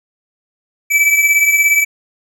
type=beating tone pair; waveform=square; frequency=2304 / 2321 Hz; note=D7 / D7; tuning=-34 / -21 cents; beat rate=17 Hz; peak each=-11 / -17 dBFS; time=0.9-1.85 s; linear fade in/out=20 ms; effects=none